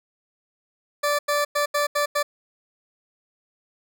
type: tone bursts at uneven times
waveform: 20% pulse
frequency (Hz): 584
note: D5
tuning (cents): -10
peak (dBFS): -15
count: 6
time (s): 1.03-1.19 / 1.28-1.45 / 1.55-1.66 / 1.74-1.87 / 1.95-2.06 / 2.15-2.23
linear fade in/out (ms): 10
effects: none